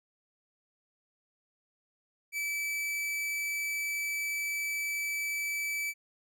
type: tone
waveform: 45% pulse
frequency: 2307 Hz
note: D7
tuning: 31 cents flat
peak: -31 dBFS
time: 2.32-5.94 s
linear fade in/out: 50 ms
effects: none